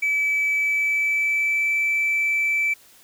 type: tone with pitch glide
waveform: triangle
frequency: 2300 to 2321 Hz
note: D7 to D7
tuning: -37 to -21 cents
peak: -16 dBFS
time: 0.02-2.74 s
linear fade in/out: 10 ms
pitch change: +16 cents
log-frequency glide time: 0.55-1.75 s
effects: tanh soft clip ceiling -15 dBFS + white hiss -52 dBFS RMS until 3.03 s